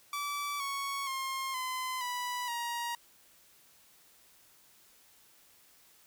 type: tone with pitch steps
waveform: sawtooth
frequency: 1155 / 1109.9 / 1066.5 / 1024.8 / 984.8 / 946.3 Hz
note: D6 / C#6 / C6 / C6 / B5 / A#5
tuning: -29 / +2 / +33 / -36 / -5 / +26 cents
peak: -30 dBFS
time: 0.13-2.95 s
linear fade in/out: 2 ms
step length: 470 ms
effects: white hiss -62 dBFS RMS until 6.06 s